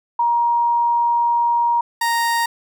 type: tone pair in turn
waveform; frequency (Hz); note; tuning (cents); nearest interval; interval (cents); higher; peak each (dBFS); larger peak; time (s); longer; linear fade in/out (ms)
sine / 30% pulse; 945 / 932; A#5 / A#5; +23 / -1; unison; 24; first; -14; neither; 0.19-1.81 / 2.01-2.46; first; 5
effects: none